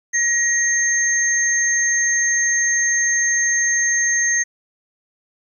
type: tone pair together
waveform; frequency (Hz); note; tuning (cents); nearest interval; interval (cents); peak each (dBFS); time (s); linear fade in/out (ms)
sine; 1893 / 6360; A#6 / G8; +26 / +24; octave + major sixth; 2098; -18; 0.13-4.44; 20
effects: 9-bit